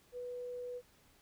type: tone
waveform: sine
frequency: 492.2 Hz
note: B4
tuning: 6 cents flat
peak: -40 dBFS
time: 0.12-0.82 s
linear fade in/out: 50 ms
effects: pink hiss -67 dBFS RMS until 1.21 s